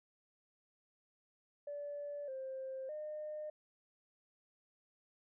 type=tone with pitch steps; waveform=sine; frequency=579 / 528 / 608 Hz; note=D5 / C5 / D#5; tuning=-25 / +16 / -40 cents; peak=-40 dBFS; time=1.67-3.5 s; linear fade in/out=5 ms; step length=610 ms; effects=tanh soft clip ceiling -36 dBFS